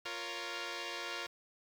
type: chord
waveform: 5% pulse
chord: Bb minor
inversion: second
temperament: equal with one note detuned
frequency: 349.2 / 466.2 / 556.3 Hz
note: F4 / Bb4 / Db5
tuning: 0 / 0 / +6 cents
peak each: -31 dBFS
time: 0.05-1.27 s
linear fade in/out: 10 ms
effects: low-pass 5000 Hz 12 dB/octave + 9-bit